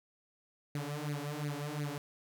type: tone with flanger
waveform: sawtooth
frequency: 146.83 Hz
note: D3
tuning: in tune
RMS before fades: -38 dBFS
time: 0.75-1.98 s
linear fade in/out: 2 ms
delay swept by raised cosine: 0.45 to 5.25 ms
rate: 2.8 Hz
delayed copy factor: +0.9
effects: none